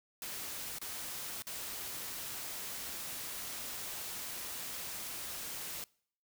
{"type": "noise with dropouts", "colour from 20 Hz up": "white", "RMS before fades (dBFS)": -42, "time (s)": [0.22, 5.84], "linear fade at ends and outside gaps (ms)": 1, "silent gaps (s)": [[0.786, 0.815], [1.422, 1.469]], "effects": ["noise-tail reverb RT60 0.6 s tail -25 dB re dry"]}